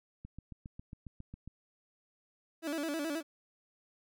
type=click train; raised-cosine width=5 ms; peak=-33 dBFS; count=10; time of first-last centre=0.25-1.476 s; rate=7.34 Hz
type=tone with vibrato; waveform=30% pulse; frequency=306.9 Hz; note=D#4; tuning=24 cents flat; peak=-31 dBFS; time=2.62-3.23 s; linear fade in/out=50 ms; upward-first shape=square; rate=9.4 Hz; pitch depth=110 cents each way
effects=none